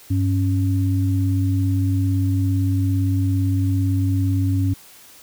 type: tone pair together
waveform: sine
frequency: 98 / 276.3 Hz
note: G2 / C#4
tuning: 0 / -6 cents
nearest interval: octave + tritone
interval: 1794 cents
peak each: -17 / -23 dBFS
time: 0.1-4.74 s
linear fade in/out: 10 ms
effects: white hiss -46 dBFS RMS until 5.22 s